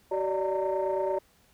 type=tone cluster; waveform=sine; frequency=379 / 576 / 605 / 914 Hz; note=F#4 / D5 / D#5 / A#5; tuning=+42 / -34 / -49 / -34 cents; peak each=-29 / -29 / -32 / -32 dBFS; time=0.11-1.19 s; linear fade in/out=10 ms; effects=tanh soft clip ceiling -19 dBFS + pink hiss -63 dBFS RMS until 1.53 s